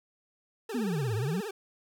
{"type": "tone with vibrato", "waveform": "40% pulse", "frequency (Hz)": 420, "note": "G#4", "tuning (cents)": 19, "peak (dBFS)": -34, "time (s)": [0.69, 1.51], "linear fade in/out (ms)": 5, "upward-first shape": "triangle", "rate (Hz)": 17, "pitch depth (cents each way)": 190}
{"type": "exponential two-way sweep", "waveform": "sine", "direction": "down then up", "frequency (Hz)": [261.6, 103.83, 205.3], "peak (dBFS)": -28, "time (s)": [0.74, 1.41], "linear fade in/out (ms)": 10, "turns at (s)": 1.15}
{"effects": []}